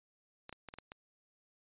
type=clicks; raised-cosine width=0.3 ms; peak=-30 dBFS; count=6; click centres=0.494 / 0.527 / 0.687 / 0.739 / 0.786 / 0.919 s; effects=resampled to 8000 Hz